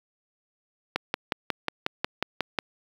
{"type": "click train", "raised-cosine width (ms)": 0.3, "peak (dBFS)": -8, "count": 10, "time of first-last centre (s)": [0.96, 2.587], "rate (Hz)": 5.53, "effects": ["high-pass 150 Hz 12 dB/octave", "7-bit"]}